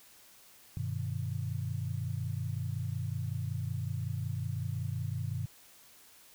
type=chord; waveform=sine; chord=G augmented; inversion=none; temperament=equal with one note detuned; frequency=98 / 123.47 / 154.04 Hz; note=G2 / B2 / D#3; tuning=0 / 0 / -17 cents; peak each=-36 / -36 / -39 dBFS; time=0.77-5.46 s; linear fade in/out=0 ms; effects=white hiss -58 dBFS RMS until 6.34 s